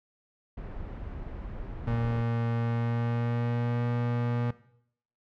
brown noise, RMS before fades -38 dBFS, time 0.57-2.22 s, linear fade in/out 5 ms
35% pulse tone with pitch glide, 116.54 to 119.89 Hz, A#2 to A#2, 0 to +49 cents, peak -25 dBFS, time 1.87-4.51 s, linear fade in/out 5 ms, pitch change +49 cents, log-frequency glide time 2.58-3.83 s
effects noise-tail reverb RT60 0.7 s tail -18 dB re dry + low-pass 2000 Hz 12 dB/octave

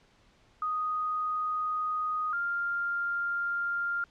sine tone pair in turn, 1244.5 / 1396.9 Hz, D#6 / F6, 0 / 0 cents, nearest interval major second, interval 200 cents, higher second, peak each -28 dBFS, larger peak neither, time 0.62-2.33 / 2.33-4.04 s, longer neither, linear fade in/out 2 ms, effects pink hiss -63 dBFS RMS until 4.1 s + low-pass 5000 Hz 12 dB/octave

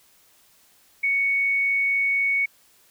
sine tone, 2224 Hz, C#7, 5 cents sharp, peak -19 dBFS, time 1.03-2.46 s, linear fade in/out 10 ms, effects white hiss -58 dBFS RMS until 2.9 s

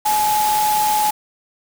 sine tone in noise, 848 Hz, G#5, 36 cents sharp, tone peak -15 dBFS, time 0.05-1.11 s, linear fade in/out 10 ms, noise white, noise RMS -24 dBFS, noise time 0.05-1.11 s, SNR +6 dB, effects none

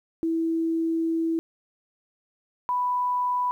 sine tone pair in turn, 327.7 / 989.7 Hz, E4 / B5, -10 / +3 cents, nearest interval octave + perfect fifth, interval 1913 cents, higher second, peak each -22 dBFS, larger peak neither, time 0.23-1.39 / 2.69-3.51 s, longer first, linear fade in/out 0 ms, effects 10-bit

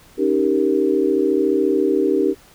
sine chord, Eb dominant seventh, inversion third, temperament equal, 277.2 / 311.1 / 392 / 466.2 Hz, Db4 / Eb4 / G4 / Bb4, 0 / 0 / 0 / 0 cents, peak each -22 / -20 / -18 / -22 dBFS, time 0.17-2.35 s, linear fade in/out 50 ms, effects pink hiss -49 dBFS RMS until 2.54 s

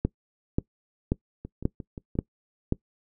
two click trains, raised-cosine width 3 ms, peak -24 / -10 dBFS, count 5 / 6, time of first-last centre 1.45-2.154 / 0.05-2.724 s, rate 5.68 / 1.87 Hz, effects noise-tail reverb RT60 0.1 s tail -22 dB re dry

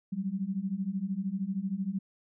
sine beating tone pair, 185 / 198 Hz, F#3 / G3, 0 / +18 cents, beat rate 13 Hz, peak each -34 / -32 dBFS, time 0.12-1.99 s, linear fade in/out 10 ms, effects none

